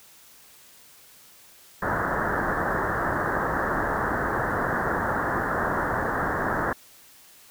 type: low-pass noise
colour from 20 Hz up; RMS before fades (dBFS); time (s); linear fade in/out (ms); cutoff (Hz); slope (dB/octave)
white; -26; 1.82-6.73; 5; 1800; 96
effects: white hiss -52 dBFS RMS until 7.5 s